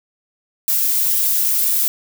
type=noise with flanger; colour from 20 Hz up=violet; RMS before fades=-17 dBFS; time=0.68-1.88 s; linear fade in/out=0 ms; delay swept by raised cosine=1.7 to 4.9 ms; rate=0.98 Hz; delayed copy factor=+0.55; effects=none